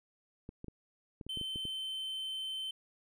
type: clicks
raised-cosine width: 3 ms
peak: -31 dBFS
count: 9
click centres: 0.491 / 0.644 / 0.683 / 1.212 / 1.266 / 1.373 / 1.413 / 1.559 / 1.653 s
type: tone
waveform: triangle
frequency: 3084 Hz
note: G7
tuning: 29 cents flat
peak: -35 dBFS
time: 1.29-2.71 s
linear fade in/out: 5 ms
effects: none